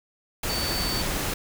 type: tone in noise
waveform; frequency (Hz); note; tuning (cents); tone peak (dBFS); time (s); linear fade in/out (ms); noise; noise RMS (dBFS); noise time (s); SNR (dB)
sine; 4536; C#8; +39; -29; 0.49-1.02; 5; pink; -28; 0.43-1.34; -4
effects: none